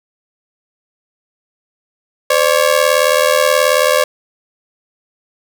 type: ring-modulated tone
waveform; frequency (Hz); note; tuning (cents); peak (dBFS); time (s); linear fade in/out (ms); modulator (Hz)
sawtooth; 554.4; C#5; 0; -3; 2.3-4.04; 5; 39.3
effects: none